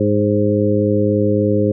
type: harmonic tone with a mistuned harmonic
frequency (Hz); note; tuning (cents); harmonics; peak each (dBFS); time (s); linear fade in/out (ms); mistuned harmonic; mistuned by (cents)
103.5; G#2; -5; 1 / 2 / 3 / 4 / 5; -19 / -19 / -19 / -19 / -19; 0-1.72; 5; 5; +22
effects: none